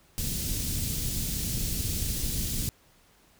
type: band-stop noise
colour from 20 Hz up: pink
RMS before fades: -30 dBFS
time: 0.18-2.69 s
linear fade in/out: 0 ms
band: 200 to 4900 Hz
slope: 12 dB/octave
effects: pink hiss -61 dBFS RMS until 3.39 s